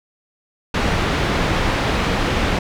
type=low-pass noise; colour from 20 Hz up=pink; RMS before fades=-19 dBFS; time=0.74-2.59 s; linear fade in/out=5 ms; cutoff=3200 Hz; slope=12 dB/octave; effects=none